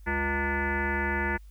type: tone with frequency modulation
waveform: sine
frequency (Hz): 906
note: A#5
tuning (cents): -50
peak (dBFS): -25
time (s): 0.06-1.38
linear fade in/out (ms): 20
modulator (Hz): 278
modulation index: 4.1
effects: added 50 Hz sine -45 dBFS peak until 1.5 s + white hiss -67 dBFS RMS until 1.5 s